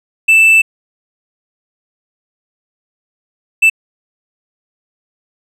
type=tone bursts at uneven times; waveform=triangle; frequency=2647 Hz; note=E7; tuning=7 cents sharp; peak=-3 dBFS; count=2; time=0.28-0.62 / 3.62-3.7 s; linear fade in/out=10 ms; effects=resampled to 32000 Hz